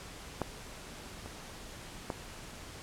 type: clicks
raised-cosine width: 1 ms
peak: -17 / -29 / -19 dBFS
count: 3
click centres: 0.417 / 1.26 / 2.102 s
effects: pink hiss -47 dBFS RMS until 2.82 s + low-pass 10000 Hz 12 dB/octave